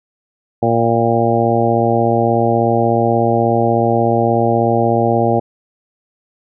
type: harmonic tone with a mistuned harmonic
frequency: 116.5 Hz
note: A#2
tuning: 1 cent flat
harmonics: 1 / 2 / 3 / 4 / 5 / 6 / 7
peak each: -19 / -19 / -19 / -19 / -19 / -19 / -19 dBFS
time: 0.62-5.4 s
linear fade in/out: 10 ms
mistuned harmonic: 7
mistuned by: -30 cents
effects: none